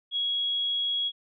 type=tone; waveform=sine; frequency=3322 Hz; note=G#7; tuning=in tune; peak=-25 dBFS; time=0.11-1.12 s; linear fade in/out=50 ms; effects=none